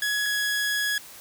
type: tone pair in turn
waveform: sawtooth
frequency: 1680 / 1674.1 Hz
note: G#6 / G#6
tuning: +19 / +13 cents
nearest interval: unison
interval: 6 cents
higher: first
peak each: -20 dBFS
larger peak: neither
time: 0.02-0.26 / 0.26-0.98 s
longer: second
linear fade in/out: 2 ms
effects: white hiss -45 dBFS RMS until 1.2 s